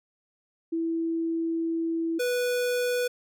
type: tone pair in turn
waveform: sine / square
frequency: 329.6 / 491.8 Hz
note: E4 / B4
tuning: 0 / -7 cents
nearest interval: perfect fifth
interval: 693 cents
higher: second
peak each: -25 / -25 dBFS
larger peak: neither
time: 0.72-2.19 / 2.19-3.08 s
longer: first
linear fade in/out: 10 ms
effects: none